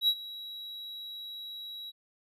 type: tone with ADSR envelope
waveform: triangle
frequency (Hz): 3878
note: B7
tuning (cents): -32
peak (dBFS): -19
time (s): 0.01-1.92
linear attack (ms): 71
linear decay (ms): 60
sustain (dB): -19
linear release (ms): 32
effects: resampled to 32000 Hz